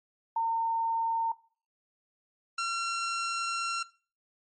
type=tone pair in turn; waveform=sine / sawtooth; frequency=911 / 1365 Hz; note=A#5 / F6; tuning=-40 / -40 cents; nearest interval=perfect fifth; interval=700 cents; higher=second; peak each=-25 dBFS; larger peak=neither; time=0.36-1.32 / 2.58-3.83 s; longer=second; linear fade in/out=5 ms; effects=noise-tail reverb RT60 0.4 s tail -20 dB re dry + MP3 32 kbps